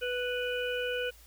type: harmonic tone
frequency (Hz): 493.9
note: B4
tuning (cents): 0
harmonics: 1 / 3 / 5 / 6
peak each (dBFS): -32 / -36 / -40 / -39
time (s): 0.01-1.11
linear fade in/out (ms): 20
effects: added 56 Hz sine -55 dBFS peak until 1.26 s + white hiss -58 dBFS RMS until 1.26 s